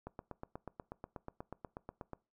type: click train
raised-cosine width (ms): 1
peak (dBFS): -29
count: 18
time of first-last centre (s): 0.07-2.133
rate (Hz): 8.24
effects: noise-tail reverb RT60 0.3 s tail -22 dB re dry